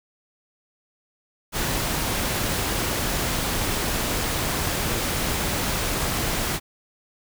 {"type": "noise", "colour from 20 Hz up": "pink", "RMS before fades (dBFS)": -25, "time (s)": [1.52, 6.6], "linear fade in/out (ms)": 50, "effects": []}